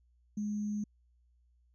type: tone with sample-and-hold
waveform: sine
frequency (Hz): 208.7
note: G#3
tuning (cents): +9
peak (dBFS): -32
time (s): 0.37-0.84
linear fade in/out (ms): 5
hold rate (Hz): 6300
effects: added 60 Hz sine -65 dBFS peak until 1.74 s + resampled to 24000 Hz